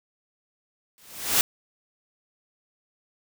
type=noise with exponential growth; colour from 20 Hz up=white; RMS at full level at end=-17 dBFS; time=0.98-1.41 s; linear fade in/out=0 ms; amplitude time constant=92 ms; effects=none